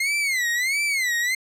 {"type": "tone with vibrato", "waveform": "40% pulse", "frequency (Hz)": 2093, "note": "C7", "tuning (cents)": 0, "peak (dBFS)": -20, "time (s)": [0, 1.35], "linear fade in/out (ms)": 5, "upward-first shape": "sine", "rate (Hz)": 1.5, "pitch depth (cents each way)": 190, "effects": ["low-pass 12000 Hz 12 dB/octave"]}